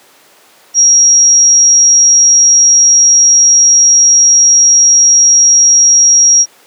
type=tone; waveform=sine; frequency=5650 Hz; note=F8; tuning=19 cents sharp; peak=-3 dBFS; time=0.74-6.46 s; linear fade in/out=50 ms; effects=pink hiss -43 dBFS RMS until 6.66 s + high-pass 400 Hz 12 dB/octave